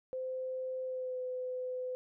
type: tone with pitch glide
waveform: sine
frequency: 516 to 506.5 Hz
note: C5 to B4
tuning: -24 to +44 cents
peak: -35 dBFS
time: 0.13-1.95 s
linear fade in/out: 0 ms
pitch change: -32 cents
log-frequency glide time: 0.84-1.19 s
effects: none